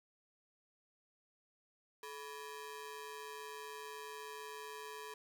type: ring-modulated tone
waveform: sawtooth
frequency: 709 Hz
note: F5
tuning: 26 cents sharp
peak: -39 dBFS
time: 2.03-5.14 s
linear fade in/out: 2 ms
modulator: 278 Hz
effects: none